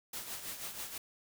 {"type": "noise with tremolo", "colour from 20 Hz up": "white", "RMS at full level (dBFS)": -40, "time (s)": [0.13, 0.98], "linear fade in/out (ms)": 5, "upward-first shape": "triangle", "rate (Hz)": 6.2, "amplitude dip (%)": 65, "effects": []}